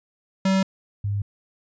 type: tone pair in turn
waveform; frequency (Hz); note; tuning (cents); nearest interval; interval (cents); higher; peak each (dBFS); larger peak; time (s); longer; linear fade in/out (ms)
square / sine; 191.5 / 101.44; G3 / G#2; -40 / -40; major seventh; 1100; first; -18 / -22; first; 0.45-0.63 / 1.04-1.22; neither; 5
effects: resampled to 16000 Hz